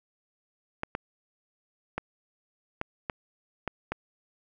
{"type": "clicks", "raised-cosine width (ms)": 0.5, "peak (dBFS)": -15, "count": 7, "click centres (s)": [0.834, 0.951, 1.98, 2.814, 3.098, 3.677, 3.92], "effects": []}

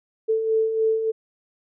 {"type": "beating tone pair", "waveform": "sine", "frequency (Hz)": [440, 443.4], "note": ["A4", "A4"], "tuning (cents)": [0, 13], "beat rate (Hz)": 3.4, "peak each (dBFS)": [-28, -19], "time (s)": [0.28, 1.12], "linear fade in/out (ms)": 20, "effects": []}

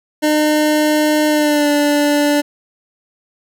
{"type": "tone with pitch glide", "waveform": "25% pulse", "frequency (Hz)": [303.5, 292.1], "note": ["D#4", "D4"], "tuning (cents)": [-43, -9], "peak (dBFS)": -8, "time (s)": [0.22, 2.42], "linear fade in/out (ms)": 20, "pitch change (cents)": -66, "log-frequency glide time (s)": [1.28, 1.69], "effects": []}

